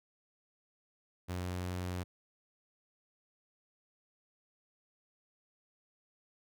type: tone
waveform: sawtooth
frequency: 90.1 Hz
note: F#2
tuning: 45 cents flat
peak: -32 dBFS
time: 1.28-2.04 s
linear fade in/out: 20 ms
effects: none